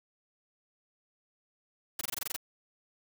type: noise bursts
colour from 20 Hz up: white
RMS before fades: -34 dBFS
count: 9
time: 1.99-2.364 s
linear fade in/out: 5 ms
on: 22 ms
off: 22 ms
effects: none